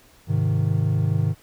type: chord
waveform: triangle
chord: Ab major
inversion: none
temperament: equal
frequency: 103.83 / 130.81 / 155.56 Hz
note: Ab2 / C3 / Eb3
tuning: 0 / 0 / 0 cents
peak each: -20 / -22 / -21 dBFS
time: 0.27-1.35 s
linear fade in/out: 50 ms
effects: pink hiss -54 dBFS RMS until 1.42 s